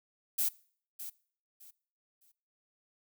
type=noise with echo; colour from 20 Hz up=violet; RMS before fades=-30 dBFS; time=0.38-0.49 s; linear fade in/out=10 ms; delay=610 ms; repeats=3; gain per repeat=-12 dB; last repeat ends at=2.32 s; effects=noise-tail reverb RT60 0.5 s tail -22 dB re dry